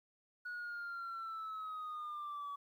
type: linear sweep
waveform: sine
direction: down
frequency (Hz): 1464 to 1134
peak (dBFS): -39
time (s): 0.45-2.56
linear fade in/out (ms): 10
effects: tanh soft clip ceiling -39 dBFS + 12-bit